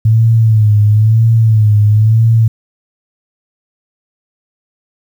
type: tone with vibrato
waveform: sine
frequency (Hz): 109.2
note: A2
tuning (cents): -13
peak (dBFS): -5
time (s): 0.05-2.48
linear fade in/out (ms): 5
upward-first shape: sine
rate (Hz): 1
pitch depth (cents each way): 73
effects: 7-bit